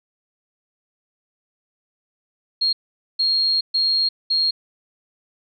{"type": "tone bursts at uneven times", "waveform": "sine", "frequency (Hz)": 4253, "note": "C8", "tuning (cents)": 27, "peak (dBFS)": -16, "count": 4, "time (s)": [[2.61, 2.73], [3.19, 3.61], [3.74, 4.09], [4.3, 4.51]], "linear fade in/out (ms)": 10, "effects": []}